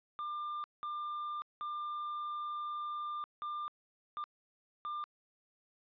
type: tone bursts at uneven times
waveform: triangle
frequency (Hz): 1196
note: D6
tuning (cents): +31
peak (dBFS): -35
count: 6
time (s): 0.19-0.64 / 0.83-1.42 / 1.61-3.24 / 3.42-3.68 / 4.17-4.24 / 4.85-5.04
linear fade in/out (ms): 0
effects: resampled to 11025 Hz